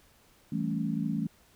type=chord; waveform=sine; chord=A dominant seventh; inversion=second; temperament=equal; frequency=164.81 / 196 / 220 / 277.2 Hz; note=E3 / G3 / A3 / C#4; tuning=0 / 0 / 0 / 0 cents; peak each=-33 / -35 / -32 / -35 dBFS; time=0.52-1.27 s; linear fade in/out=5 ms; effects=pink hiss -62 dBFS RMS until 1.55 s